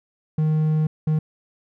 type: tone bursts at uneven times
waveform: triangle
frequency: 155.3 Hz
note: D#3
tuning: 3 cents flat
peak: -15 dBFS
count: 2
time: 0.38-0.87 / 1.07-1.19 s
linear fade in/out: 5 ms
effects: none